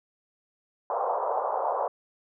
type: band-pass noise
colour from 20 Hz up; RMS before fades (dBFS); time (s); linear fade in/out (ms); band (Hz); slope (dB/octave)
pink; -28; 0.9-1.88; 2; 490 to 1100; 48
effects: none